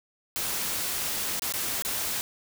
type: noise with dropouts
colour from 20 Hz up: white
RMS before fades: -30 dBFS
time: 0.36-2.21 s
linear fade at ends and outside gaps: 0 ms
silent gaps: 1.395-1.421 / 1.523-1.538 / 1.822-1.849 s
effects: none